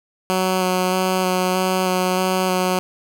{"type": "tone with vibrato", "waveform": "10% pulse", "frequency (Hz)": 185, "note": "F#3", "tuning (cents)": 0, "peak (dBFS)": -9, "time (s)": [0.3, 2.79], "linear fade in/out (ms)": 0, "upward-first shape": "square", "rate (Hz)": 1.6, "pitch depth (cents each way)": 11, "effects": []}